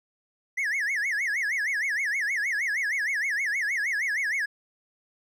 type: tone with vibrato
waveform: triangle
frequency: 1913 Hz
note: A#6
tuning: 44 cents sharp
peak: -23 dBFS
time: 0.57-4.46 s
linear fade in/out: 10 ms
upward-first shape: sine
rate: 6.4 Hz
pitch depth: 260 cents each way
effects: none